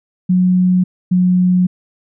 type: tone pair in turn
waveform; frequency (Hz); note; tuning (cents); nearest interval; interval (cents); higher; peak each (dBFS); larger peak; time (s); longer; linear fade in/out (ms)
sine; 182.4 / 181.42; F#3 / F#3; -24 / -34; unison; 10; first; -9; neither; 0.29-0.84 / 1.11-1.67; second; 10
effects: none